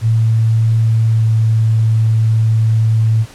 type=tone with pitch glide; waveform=sine; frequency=112.3 to 111.27 Hz; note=A2 to A2; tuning=+36 to +20 cents; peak=-9 dBFS; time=0.01-3.26 s; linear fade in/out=50 ms; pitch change=-16 cents; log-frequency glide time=1.12-1.22 s; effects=pink hiss -39 dBFS RMS until 3.34 s + low-pass 10000 Hz 12 dB/octave